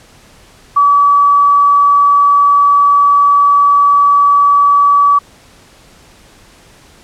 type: tone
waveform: sine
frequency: 1145 Hz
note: D6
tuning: 44 cents flat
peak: -5 dBFS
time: 0.76-5.19 s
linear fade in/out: 10 ms
effects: pink hiss -43 dBFS RMS until 7.03 s + low-pass 10000 Hz 12 dB/octave